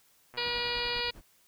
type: click train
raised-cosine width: 0.5 ms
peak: -33 dBFS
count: 83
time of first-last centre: 0.34-1.007 s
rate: 123 Hz
type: harmonic tone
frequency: 481.1 Hz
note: B4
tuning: 45 cents flat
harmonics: 1 / 2 / 3 / 4 / 5 / 6 / 7 / 8 / 9 / 10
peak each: -38 / -39 / -42 / -40 / -37 / -38 / -43 / -40 / -37 / -39 dBFS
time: 0.37-1.11 s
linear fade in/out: 10 ms
type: noise with tremolo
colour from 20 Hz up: brown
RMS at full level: -45 dBFS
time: 0.45-1.22 s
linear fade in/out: 10 ms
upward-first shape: sine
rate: 10 Hz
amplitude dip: 95%
effects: white hiss -65 dBFS RMS until 1.47 s